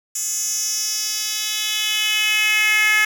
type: tone with high-pass filter sweep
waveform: 10% pulse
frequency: 427.3 Hz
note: G#4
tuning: 49 cents sharp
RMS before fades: -20 dBFS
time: 0.15-3.05 s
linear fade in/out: 5 ms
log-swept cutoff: 7400 to 1900 Hz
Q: 3.1
effects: none